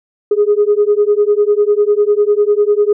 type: beating tone pair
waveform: sine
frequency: 409.6 / 419.6 Hz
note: G#4 / G#4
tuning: -24 / +18 cents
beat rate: 10 Hz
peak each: -11 dBFS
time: 0.31-2.93 s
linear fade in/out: 5 ms
effects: tanh soft clip ceiling -3 dBFS